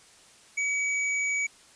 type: tone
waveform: square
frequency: 2273 Hz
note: C#7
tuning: 43 cents sharp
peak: -26 dBFS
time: 0.57-1.47 s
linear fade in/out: 10 ms
effects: white hiss -55 dBFS RMS until 1.75 s + resampled to 22050 Hz